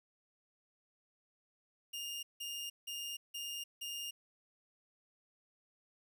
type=tone bursts; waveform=sawtooth; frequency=2825 Hz; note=F7; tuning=19 cents sharp; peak=-37 dBFS; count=5; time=1.93-4.11 s; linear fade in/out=10 ms; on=300 ms; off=170 ms; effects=12-bit